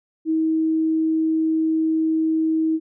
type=tone; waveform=sine; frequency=319.1 Hz; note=D#4; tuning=44 cents sharp; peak=-17 dBFS; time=0.25-2.8 s; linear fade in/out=50 ms; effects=none